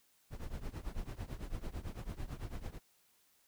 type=noise with tremolo; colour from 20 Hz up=brown; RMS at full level=-38 dBFS; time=0.3-2.8 s; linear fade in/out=50 ms; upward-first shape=triangle; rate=9 Hz; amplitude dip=95%; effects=white hiss -71 dBFS RMS until 3.47 s